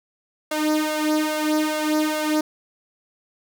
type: tone with flanger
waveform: sawtooth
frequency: 306.8 Hz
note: D#4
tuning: 24 cents flat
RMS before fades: -22 dBFS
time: 0.51-2.41 s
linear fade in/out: 5 ms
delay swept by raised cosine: 1.8 to 3.1 ms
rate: 2.4 Hz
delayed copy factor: +0.7
effects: none